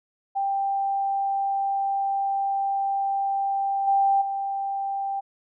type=tone with level steps; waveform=sine; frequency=788 Hz; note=G5; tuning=9 cents sharp; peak=-22 / -17 / -25 dBFS; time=0.35-5.21 s; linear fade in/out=20 ms; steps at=3.87 / 4.21 s; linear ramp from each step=10 ms; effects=none